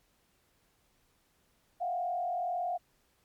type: tone with frequency modulation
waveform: sine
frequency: 710 Hz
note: F5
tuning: 28 cents sharp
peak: -30 dBFS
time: 1.8-2.78 s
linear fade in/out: 20 ms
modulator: 41.8 Hz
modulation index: 0.79
effects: pink hiss -71 dBFS RMS until 3.24 s + MP3 96 kbps